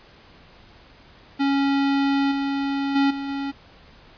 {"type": "tone with level steps", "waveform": "square", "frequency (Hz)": 277.2, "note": "C#4", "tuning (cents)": 0, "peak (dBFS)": [-19, -23, -17, -28, -26], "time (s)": [1.39, 3.52], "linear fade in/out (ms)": 20, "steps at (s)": [2.31, 2.95, 3.1, 3.28], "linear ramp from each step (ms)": 10, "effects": ["pink hiss -50 dBFS RMS until 4.17 s", "resampled to 11025 Hz"]}